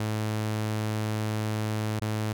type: tone with dropouts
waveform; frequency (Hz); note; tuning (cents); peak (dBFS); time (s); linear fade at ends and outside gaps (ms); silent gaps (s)
sawtooth; 108; A2; -32; -23; 0-2.33; 5; 1.996-2.015
effects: none